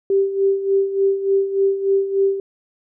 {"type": "tone with tremolo", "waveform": "sine", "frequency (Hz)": 391.7, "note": "G4", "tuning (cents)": -1, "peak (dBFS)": -12, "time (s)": [0.1, 2.4], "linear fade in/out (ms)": 2, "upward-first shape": "sine", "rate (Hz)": 3.4, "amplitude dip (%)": 70, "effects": []}